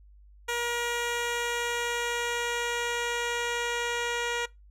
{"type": "tone with low-pass filter sweep", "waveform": "10% pulse", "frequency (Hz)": 475.9, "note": "A#4", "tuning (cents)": 36, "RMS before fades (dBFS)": -30, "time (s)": [0.48, 4.46], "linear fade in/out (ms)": 10, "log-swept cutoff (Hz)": [11000, 7000], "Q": 0.81, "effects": ["noise-tail reverb RT60 0.2 s tail -22 dB re dry", "added 50 Hz sine -51 dBFS peak until 4.7 s"]}